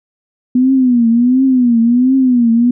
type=tone with vibrato; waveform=sine; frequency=246.9 Hz; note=B3; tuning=in tune; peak=-7 dBFS; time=0.55-2.71 s; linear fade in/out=5 ms; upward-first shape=triangle; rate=1.4 Hz; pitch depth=150 cents each way; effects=none